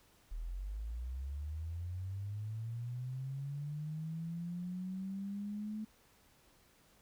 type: linear sweep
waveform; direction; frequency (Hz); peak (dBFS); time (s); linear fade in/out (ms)
sine; up; 37.56 to 217.2; -38; 0.31-5.85; 10
effects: pink hiss -67 dBFS RMS until 7.01 s